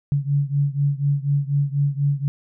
sine beating tone pair, 140.6 / 144.7 Hz, C#3 / D3, +25 / -25 cents, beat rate 4.1 Hz, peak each -20 / -22 dBFS, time 0.12-2.28 s, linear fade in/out 0 ms, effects none

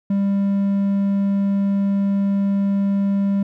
triangle tone, 198.4 Hz, G3, 21 cents sharp, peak -14 dBFS, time 0.1-3.43 s, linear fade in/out 5 ms, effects none

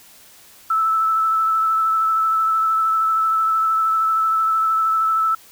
sine tone with vibrato, 1314 Hz, E6, 6 cents flat, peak -15 dBFS, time 0.7-5.35 s, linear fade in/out 5 ms, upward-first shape triangle, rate 13 Hz, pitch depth 19 cents each way, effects white hiss -47 dBFS RMS until 5.51 s

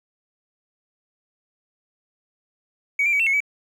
triangle tone with pitch steps, 2254 / 2371 / 2273 / 2693 / 2184 / 2285 Hz, C#7 / D7 / C#7 / E7 / C#7 / D7, +28 / +16 / +43 / +36 / -26 / -48 cents, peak -14 dBFS, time 2.99-3.404 s, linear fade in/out 5 ms, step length 69 ms, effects tanh soft clip ceiling -14 dBFS

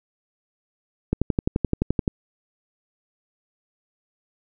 click train, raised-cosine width 3 ms, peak -7 dBFS, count 12, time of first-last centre 1.13-2.078 s, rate 11.6 Hz, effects none

